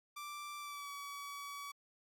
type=tone with pitch glide; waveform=sawtooth; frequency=1174 to 1137.9 Hz; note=D6 to C#6; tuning=-1 to +45 cents; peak=-40 dBFS; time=0.16-1.72 s; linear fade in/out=10 ms; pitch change=-54 cents; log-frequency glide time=0.59-0.9 s; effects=MP3 96 kbps